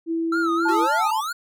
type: tone with pitch glide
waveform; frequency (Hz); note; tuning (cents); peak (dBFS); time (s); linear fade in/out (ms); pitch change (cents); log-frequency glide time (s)
sine; 329.6 to 334.2; E4 to E4; 0 to +24; -21; 0.06-0.88; 50; +24; 0.29-0.55
type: tone with vibrato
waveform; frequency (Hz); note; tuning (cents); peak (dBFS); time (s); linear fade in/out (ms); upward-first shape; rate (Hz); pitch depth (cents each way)
triangle; 1326; E6; +10; -20; 0.32-1.11; 5; sine; 3.6; 130
type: tone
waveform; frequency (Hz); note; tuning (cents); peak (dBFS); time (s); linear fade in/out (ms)
sine; 878; A5; -4; -21; 0.65-1.21; 10
type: exponential sweep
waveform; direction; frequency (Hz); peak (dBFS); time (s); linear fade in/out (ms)
square; up; 349.2 to 1480; -26; 0.68-1.33; 10
effects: none